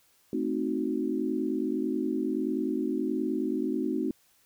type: chord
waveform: sine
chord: A diminished seventh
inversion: none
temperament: equal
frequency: 220 / 261.6 / 311.1 / 370 Hz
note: A3 / C4 / Eb4 / Gb4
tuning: 0 / 0 / 0 / 0 cents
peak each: -34 / -31 / -31 / -33 dBFS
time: 0.33-4.11 s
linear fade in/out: 2 ms
effects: white hiss -65 dBFS RMS until 4.45 s